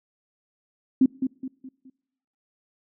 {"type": "tone with echo", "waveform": "sine", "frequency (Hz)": 261.6, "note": "C4", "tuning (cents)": 0, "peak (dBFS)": -13, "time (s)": [1.01, 1.06], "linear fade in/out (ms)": 5, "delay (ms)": 210, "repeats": 4, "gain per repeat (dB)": -8, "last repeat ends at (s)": 1.9, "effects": ["noise-tail reverb RT60 1.0 s tail -25 dB re dry"]}